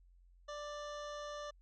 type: tone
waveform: 25% pulse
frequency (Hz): 589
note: D5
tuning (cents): +5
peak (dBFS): -39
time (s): 0.48-1.51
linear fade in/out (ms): 10
effects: added 44 Hz sine -61 dBFS peak until 1.61 s + resampled to 16000 Hz